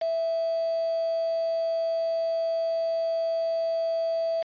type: tone with quantisation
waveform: sine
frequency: 659.3 Hz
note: E5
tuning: in tune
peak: -24 dBFS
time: 0.01-4.43 s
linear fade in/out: 10 ms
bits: 6
effects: resampled to 11025 Hz